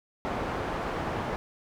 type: low-pass noise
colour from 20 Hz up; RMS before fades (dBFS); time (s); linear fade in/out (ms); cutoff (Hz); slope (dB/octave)
white; -32; 0.25-1.36; 0; 940; 12
effects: none